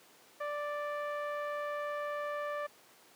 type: tone with low-pass filter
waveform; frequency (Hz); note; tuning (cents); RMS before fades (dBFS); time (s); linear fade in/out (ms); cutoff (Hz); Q
sawtooth; 587.3; D5; 0; -37; 0.4-2.67; 10; 1600; 1.6
effects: pink hiss -60 dBFS RMS until 3.15 s + high-pass 300 Hz 12 dB/octave